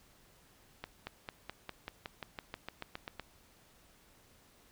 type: accelerating click train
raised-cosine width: 0.3 ms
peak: -24 dBFS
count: 15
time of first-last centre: 0.84-3.197 s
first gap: 230 ms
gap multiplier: 0.95
effects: pink hiss -64 dBFS RMS until 4.71 s